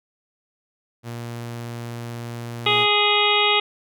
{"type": "tone", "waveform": "sawtooth", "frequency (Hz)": 118.1, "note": "A#2", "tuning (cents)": 23, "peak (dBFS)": -26, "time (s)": [1.03, 2.87], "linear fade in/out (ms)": 50}
{"type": "harmonic tone", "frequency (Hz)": 415.3, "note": "G#4", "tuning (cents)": 0, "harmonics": [1, 2, 3, 5, 6, 7, 8, 9], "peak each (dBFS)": [-24, -24, -24, -24, -24, -24, -24, -24], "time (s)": [2.66, 3.6], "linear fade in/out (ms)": 5}
{"effects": []}